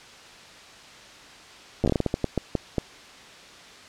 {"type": "slowing click train", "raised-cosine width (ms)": 2, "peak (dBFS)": -9, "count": 14, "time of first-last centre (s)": [1.84, 2.782], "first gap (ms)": 9, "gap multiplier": 1.31, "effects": ["white hiss -46 dBFS RMS until 3.88 s", "low-pass 5000 Hz 12 dB/octave"]}